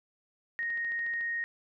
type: tone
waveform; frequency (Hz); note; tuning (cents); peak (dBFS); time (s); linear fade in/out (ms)
sine; 1864.7; A#6; 0; -30; 0.59-1.44; 0
type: click train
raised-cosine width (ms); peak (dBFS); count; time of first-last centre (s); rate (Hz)
0.3; -35; 9; 0.63-1.21; 13.8
effects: none

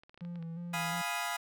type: clicks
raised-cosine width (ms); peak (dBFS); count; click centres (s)
0.3; -39; 8; 0.035 / 0.095 / 0.144 / 0.176 / 0.208 / 0.25 / 0.357 / 0.426
type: tone with vibrato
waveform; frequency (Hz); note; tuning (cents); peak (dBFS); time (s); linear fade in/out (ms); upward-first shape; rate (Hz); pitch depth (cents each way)
triangle; 169.3; E3; +46; -36; 0.21-1.02; 10; square; 2.8; 40
type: chord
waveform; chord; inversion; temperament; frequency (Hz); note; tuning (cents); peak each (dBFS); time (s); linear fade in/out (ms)
20% pulse; F half-diminished seventh; none; equal; 698.5 / 830.6 / 987.8 / 1244.5; F5 / Ab5 / Cb6 / Eb6; 0 / 0 / 0 / 0; -33 / -34 / -34 / -35; 0.73-1.37; 10
effects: none

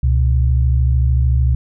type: tone pair together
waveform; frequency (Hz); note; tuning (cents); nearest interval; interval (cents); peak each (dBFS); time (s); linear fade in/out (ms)
sine; 68.52 / 121.9; C#2 / B2; -19 / -22; minor seventh; 997; -12 / -17; 0.03-1.55; 5
effects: none

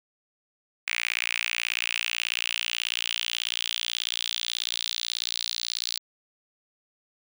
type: tone with high-pass filter sweep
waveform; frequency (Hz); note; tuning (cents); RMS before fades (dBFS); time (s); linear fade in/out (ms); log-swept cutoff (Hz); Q
sawtooth; 58.27; A#1; 0; -30; 0.87-5.99; 10; 2300 to 4200; 4.3
effects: none

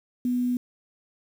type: tone with quantisation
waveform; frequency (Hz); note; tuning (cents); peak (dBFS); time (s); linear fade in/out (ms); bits
sine; 246.9; B3; 0; -22; 0.25-0.57; 2; 8
effects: none

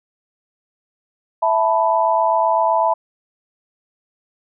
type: chord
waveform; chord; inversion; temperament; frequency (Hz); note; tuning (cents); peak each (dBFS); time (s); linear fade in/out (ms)
sine; E suspended fourth; none; equal; 659.3 / 880 / 987.8; E5 / A5 / B5; 0 / 0 / 0; -18; 1.42-2.94; 10
effects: none

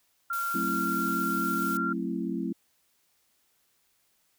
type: tone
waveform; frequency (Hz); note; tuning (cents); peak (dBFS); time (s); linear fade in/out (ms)
sine; 1380; F6; -21; -28; 0.3-1.93; 5
type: noise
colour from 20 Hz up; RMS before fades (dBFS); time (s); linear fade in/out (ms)
blue; -40; 0.33-1.77; 0
type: chord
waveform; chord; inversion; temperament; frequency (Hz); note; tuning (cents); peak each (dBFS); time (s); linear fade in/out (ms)
sine; F# half-diminished seventh; none; just; 185 / 222 / 266.4 / 333; F#3 / A3 / C4 / E4; 0 / +16 / +31 / +18; -34; 0.54-2.53; 10
effects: white hiss -70 dBFS RMS until 4.38 s

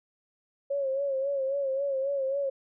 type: tone with vibrato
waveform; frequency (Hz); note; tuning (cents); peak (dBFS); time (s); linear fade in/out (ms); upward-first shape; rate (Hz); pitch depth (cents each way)
sine; 547; C#5; -23; -26; 0.7-2.5; 10; sine; 3.7; 60
effects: none

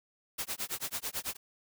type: noise with tremolo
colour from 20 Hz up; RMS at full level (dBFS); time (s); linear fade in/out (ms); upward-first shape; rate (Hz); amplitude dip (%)
white; -34; 0.38-1.37; 10; sine; 9.1; 100
effects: none

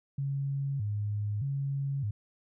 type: tone with vibrato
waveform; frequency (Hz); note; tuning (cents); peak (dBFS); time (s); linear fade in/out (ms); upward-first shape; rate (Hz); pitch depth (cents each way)
sine; 120; B2; -49; -29; 0.18-2.11; 5; square; 0.81; 250
effects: none

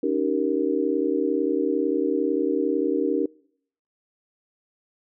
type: chord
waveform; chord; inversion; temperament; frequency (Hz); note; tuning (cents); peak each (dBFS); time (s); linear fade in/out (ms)
sine; Eb dominant seventh; third; just; 280 / 311.1 / 388.9 / 466.7; Db4 / Eb4 / G4 / Bb4; +18 / 0 / -14 / +2; -26; 0.03-3.26; 5
effects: noise-tail reverb RT60 0.7 s tail -26 dB re dry

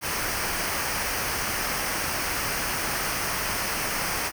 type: noise with comb filter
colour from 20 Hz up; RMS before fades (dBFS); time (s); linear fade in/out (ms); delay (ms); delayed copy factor
pink; -28; 0.01-4.32; 50; 0.27; -0.6
effects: none

